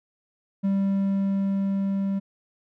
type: tone with level ramp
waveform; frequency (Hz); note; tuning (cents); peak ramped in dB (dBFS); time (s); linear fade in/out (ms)
triangle; 196; G3; 0; -18 to -21; 0.63-2.2; 20
effects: none